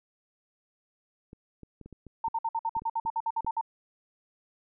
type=clicks; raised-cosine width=3 ms; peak=-33 dBFS; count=11; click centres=1.331 / 1.633 / 1.813 / 1.86 / 1.927 / 2.067 / 2.281 / 2.767 / 2.82 / 3.052 / 3.447 s
type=tone bursts; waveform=sine; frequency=908 Hz; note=A#5; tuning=46 cents flat; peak=-26 dBFS; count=14; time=2.24-3.612 s; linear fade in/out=5 ms; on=46 ms; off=56 ms
effects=none